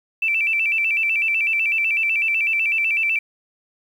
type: tone with vibrato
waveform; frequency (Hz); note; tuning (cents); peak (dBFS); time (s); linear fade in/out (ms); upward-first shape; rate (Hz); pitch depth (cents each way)
sine; 2489; D#7; 0; -17; 0.22-3.19; 5; square; 8; 110
effects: 8-bit